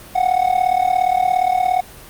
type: tone with amplitude modulation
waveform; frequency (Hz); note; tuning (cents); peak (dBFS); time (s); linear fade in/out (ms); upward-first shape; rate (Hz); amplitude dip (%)
triangle; 736; F#5; -9; -8; 0.15-1.81; 10; sine; 37.2; 85
effects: pink hiss -39 dBFS RMS until 2.09 s + Opus 32 kbps